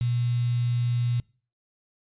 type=tone with quantisation; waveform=sine; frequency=120.6 Hz; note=B2; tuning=41 cents flat; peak=-22 dBFS; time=0.01-1.2 s; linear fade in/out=0 ms; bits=7; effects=noise-tail reverb RT60 0.4 s tail -24 dB re dry + resampled to 8000 Hz